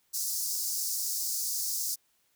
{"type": "high-pass noise", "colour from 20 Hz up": "pink", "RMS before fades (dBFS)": -32, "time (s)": [0.13, 1.96], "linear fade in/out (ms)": 20, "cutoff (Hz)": 4900, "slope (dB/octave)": 48, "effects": ["white hiss -71 dBFS RMS until 2.35 s"]}